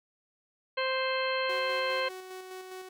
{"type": "harmonic tone", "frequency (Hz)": 523.3, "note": "C5", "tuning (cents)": 0, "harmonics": [1, 2, 3, 4, 5, 6, 8], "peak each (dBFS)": [-31, -34, -36, -37, -38, -39, -40], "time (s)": [0.77, 2.09], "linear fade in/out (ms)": 10}
{"type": "tone with tremolo", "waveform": "sawtooth", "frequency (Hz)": 372.7, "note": "F#4", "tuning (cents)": 13, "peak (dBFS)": -36, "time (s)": [1.49, 2.89], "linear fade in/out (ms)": 5, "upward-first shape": "square", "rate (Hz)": 4.9, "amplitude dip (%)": 35}
{"effects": []}